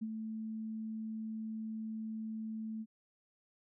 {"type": "tone with ADSR envelope", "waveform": "sine", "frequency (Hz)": 220, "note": "A3", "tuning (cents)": 0, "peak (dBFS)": -34, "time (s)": [0.01, 2.86], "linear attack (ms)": 16, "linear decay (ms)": 44, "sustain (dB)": -4, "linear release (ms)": 48, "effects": []}